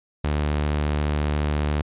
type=tone; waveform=sawtooth; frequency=74.3 Hz; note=D2; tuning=21 cents sharp; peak=-17 dBFS; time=0.24-1.82 s; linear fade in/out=5 ms; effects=resampled to 8000 Hz